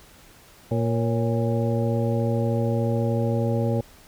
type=harmonic tone with a mistuned harmonic; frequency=116.54 Hz; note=A#2; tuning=in tune; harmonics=1 / 2 / 3 / 4 / 5 / 7; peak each=-23 / -27 / -32 / -29 / -29 / -36 dBFS; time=0.71-3.81 s; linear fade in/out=5 ms; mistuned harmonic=5; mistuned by=-70 cents; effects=pink hiss -51 dBFS RMS until 4.07 s